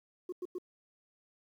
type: tone bursts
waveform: sine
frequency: 361.7 Hz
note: F#4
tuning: 39 cents flat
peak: -33 dBFS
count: 3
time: 0.29-0.584 s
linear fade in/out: 5 ms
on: 34 ms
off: 96 ms
effects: tanh soft clip ceiling -34 dBFS + 11-bit